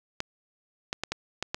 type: clicks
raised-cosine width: 0.2 ms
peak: -12 dBFS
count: 6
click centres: 0.204 / 0.929 / 1.036 / 1.12 / 1.426 / 1.545 s
effects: none